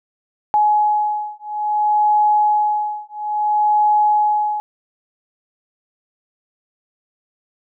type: beating tone pair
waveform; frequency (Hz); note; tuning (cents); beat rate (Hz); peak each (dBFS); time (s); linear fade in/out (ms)
sine; 842 / 842.59; G#5 / G#5; +24 / +25; 0.59; -17; 0.54-4.6; 0
effects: none